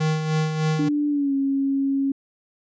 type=tone with tremolo; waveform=square; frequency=156.2 Hz; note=D#3; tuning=7 cents sharp; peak=-19 dBFS; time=0-0.89 s; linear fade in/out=10 ms; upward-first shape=sine; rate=3.3 Hz; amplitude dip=50%
type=tone with pitch glide; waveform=sine; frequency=293.7 to 274 Hz; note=D4 to C#4; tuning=0 to -20 cents; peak=-19 dBFS; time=0.79-2.12 s; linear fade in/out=5 ms; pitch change=-120 cents; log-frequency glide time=1.09-1.34 s
effects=resampled to 16000 Hz